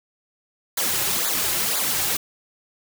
white noise with flanger, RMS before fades -23 dBFS, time 0.77-2.17 s, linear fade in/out 5 ms, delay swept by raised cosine 0.35 to 4.45 ms, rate 2 Hz, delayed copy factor -0.8, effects none

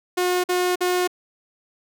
sawtooth tone bursts, 360.6 Hz, F#4, 45 cents flat, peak -15 dBFS, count 3, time 0.17-1.076 s, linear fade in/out 10 ms, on 270 ms, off 48 ms, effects none

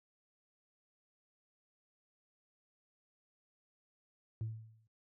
sine tone with exponential decay, 110.9 Hz, A2, 14 cents sharp, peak -31 dBFS, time 4.41-4.87 s, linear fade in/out 0 ms, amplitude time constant 99 ms, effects tanh soft clip ceiling -33 dBFS + high-pass 60 Hz 12 dB/octave

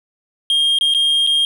triangle tone with dropouts, 3224 Hz, G7, 48 cents sharp, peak -11 dBFS, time 0.5-1.45 s, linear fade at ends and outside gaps 1 ms, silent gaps 0.787-0.81 / 0.939-0.947 / 1.266-1.272 s, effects none

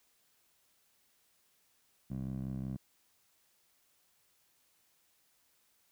15% pulse tone with band-pass filter, 65.41 Hz, C2, in tune, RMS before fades -39 dBFS, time 2.1-2.77 s, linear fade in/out 10 ms, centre 170 Hz, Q 1.5, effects white hiss -72 dBFS RMS until 5.91 s

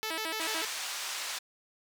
5% pulse tone with vibrato, 376.3 Hz, F#4, 29 cents sharp, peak -21 dBFS, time 0.03-0.65 s, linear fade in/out 0 ms, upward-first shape square, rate 6.8 Hz, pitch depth 260 cents each way
white band-pass noise, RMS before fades -37 dBFS, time 0.4-1.39 s, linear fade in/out 10 ms, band 800 to 6400 Hz, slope 12 dB/octave
effects none

